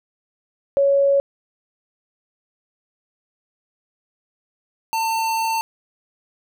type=tone pair in turn; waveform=sine / square; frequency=557 / 898.1 Hz; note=C#5 / A5; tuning=+8 / +35 cents; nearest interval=minor sixth; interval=827 cents; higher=second; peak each=-13 / -20 dBFS; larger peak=first; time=0.77-1.2 / 4.93-5.61 s; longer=second; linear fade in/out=0 ms; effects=none